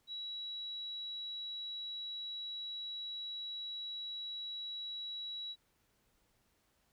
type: tone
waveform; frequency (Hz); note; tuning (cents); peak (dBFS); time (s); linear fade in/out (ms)
sine; 3900; B7; -23; -40; 0.07-5.56; 50
effects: pink hiss -75 dBFS RMS until 6.92 s